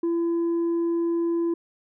sine tone with tanh clipping, 337.5 Hz, E4, 41 cents sharp, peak -22 dBFS, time 0.03-1.54 s, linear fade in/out 5 ms, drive 2 dB, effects none

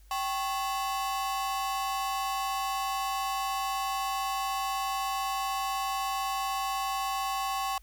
45% pulse ring-modulated tone, 937 Hz, A#5, 9 cents sharp, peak -26 dBFS, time 0.11-7.78 s, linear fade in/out 2 ms, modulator 158 Hz, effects added 50 Hz sine -52 dBFS peak until 7.82 s + white hiss -65 dBFS RMS until 7.82 s

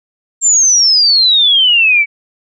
sine exponential sweep, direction down, 7459 to 2252 Hz, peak -6 dBFS, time 0.41-2.06 s, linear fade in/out 50 ms, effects none

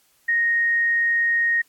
sine tone, 1864.7 Hz, A#6, in tune, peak -17 dBFS, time 0.28-1.62 s, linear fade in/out 10 ms, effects white hiss -61 dBFS RMS until 1.68 s + AAC 64 kbps

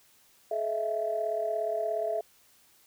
sine tone cluster, 428.1 / 632 / 669 Hz, A4 / D#5 / E5, -47 / +27 / +25 cents, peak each -34 / -34 / -29 dBFS, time 0.51-2.21 s, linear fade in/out 5 ms, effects tanh soft clip ceiling -18 dBFS + white hiss -62 dBFS RMS until 2.86 s

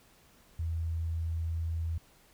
sine tone, 82.2 Hz, E2, 4 cents flat, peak -30 dBFS, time 0.59-1.98 s, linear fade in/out 5 ms, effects pink hiss -62 dBFS RMS until 2.33 s

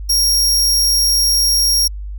sawtooth tone, 5588 Hz, F8, in tune, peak -9 dBFS, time 0.09-1.88 s, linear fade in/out 10 ms, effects added 50 Hz sine -24 dBFS peak until 2.18 s

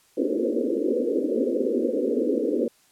white band-pass noise, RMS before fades -24 dBFS, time 0.17-2.68 s, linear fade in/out 5 ms, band 230 to 530 Hz, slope 96 dB/octave, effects white hiss -60 dBFS RMS until 2.91 s + low-pass 12000 Hz 12 dB/octave

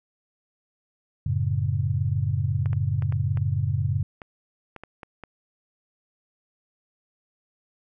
sine chord, F# minor, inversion none, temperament just, 92.5 / 111 / 138.75 Hz, F#2 / A2 / C#3, 0 / +16 / +2 cents, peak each -26 dBFS, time 1.26-4.03 s, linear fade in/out 5 ms
clicks, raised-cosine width 0.5 ms, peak -24 dBFS, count 10, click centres 2.659 / 2.731 / 3.023 / 3.124 / 3.373 / 4.218 / 4.763 / 4.836 / 5.032 / 5.237 s
effects none

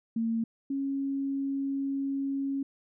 sine tone pair in turn, 227.4 / 274.7 Hz, A#3 / C#4, -43 / -16 cents, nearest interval minor third, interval 327 cents, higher second, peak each -26 / -28 dBFS, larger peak first, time 0.16-0.44 / 0.7-2.63 s, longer second, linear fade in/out 5 ms, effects none

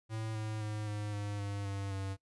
square tone with pitch steps, 110.5 / 108.48 / 106.49 / 104.54 / 102.62 / 100.75 / 98.9 / 97.09 Hz, A2 / A2 / G#2 / G#2 / G#2 / G2 / G2 / G2, +8 / -24 / +44 / +12 / -20 / +48 / +16 / -16 cents, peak -37 dBFS, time 0.09-2.17 s, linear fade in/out 50 ms, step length 260 ms, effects noise-tail reverb RT60 0.1 s tail -19 dB re dry + resampled to 24000 Hz

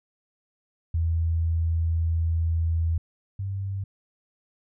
sine tone pair in turn, 82.41 / 97.45 Hz, E2 / G2, 0 / -10 cents, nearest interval minor third, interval 290 cents, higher second, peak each -21 / -27 dBFS, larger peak first, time 0.94-2.98 / 3.39-3.84 s, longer first, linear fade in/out 5 ms, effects none

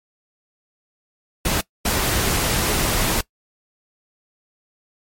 pink noise bursts at uneven times, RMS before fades -20 dBFS, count 2, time 1.45-1.61 / 1.85-3.21 s, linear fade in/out 5 ms, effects noise-tail reverb RT60 0.1 s tail -21 dB re dry + MP3 64 kbps

